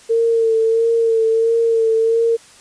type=tone with vibrato; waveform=sine; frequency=453.9 Hz; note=A#4; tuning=46 cents flat; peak=-12 dBFS; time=0.09-2.37 s; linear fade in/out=20 ms; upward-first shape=sine; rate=1.5 Hz; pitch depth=27 cents each way; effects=white hiss -45 dBFS RMS until 2.6 s + resampled to 22050 Hz